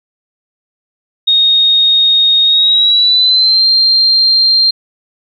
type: tone with pitch glide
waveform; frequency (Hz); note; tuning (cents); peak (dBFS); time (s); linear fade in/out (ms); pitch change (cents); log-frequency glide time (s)
sine; 3722 to 4178; A#7 to C8; -3 to -3; -6; 1.27-4.71; 10; +200; 2.44-3.66
effects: 8-bit